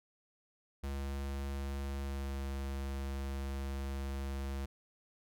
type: tone with pitch glide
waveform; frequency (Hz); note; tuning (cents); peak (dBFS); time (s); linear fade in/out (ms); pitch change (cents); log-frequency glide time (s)
square; 69.1 to 68.35; C#2 to C#2; -5 to -24; -37; 0.83-4.66; 10; -19; 1.97-2.4
effects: none